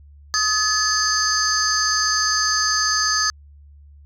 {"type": "tone cluster", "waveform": "sine", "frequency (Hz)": [1257, 1721, 4545, 4974, 6280], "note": ["D#6", "A6", "C#8", "D#8", "G8"], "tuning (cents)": [17, -39, 42, -1, 2], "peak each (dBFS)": -23, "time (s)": [0.34, 3.3], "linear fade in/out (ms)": 0, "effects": ["tanh soft clip ceiling -8 dBFS", "added 72 Hz sine -43 dBFS peak until 4.05 s"]}